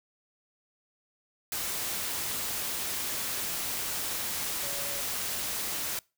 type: tone in noise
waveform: sine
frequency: 567 Hz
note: C#5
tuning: 39 cents sharp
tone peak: -43 dBFS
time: 4.63-5.01 s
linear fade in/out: 2 ms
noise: white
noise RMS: -33 dBFS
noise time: 1.52-5.99 s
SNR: -13 dB
effects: noise-tail reverb RT60 0.3 s tail -25 dB re dry